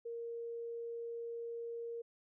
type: tone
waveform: sine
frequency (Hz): 466.2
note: A#4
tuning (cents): 0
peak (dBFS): -40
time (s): 0.05-2.02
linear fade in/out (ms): 10
effects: none